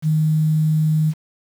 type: tone with quantisation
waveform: sine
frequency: 155.56 Hz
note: D#3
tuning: in tune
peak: -14 dBFS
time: 0.02-1.14 s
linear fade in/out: 50 ms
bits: 7
effects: none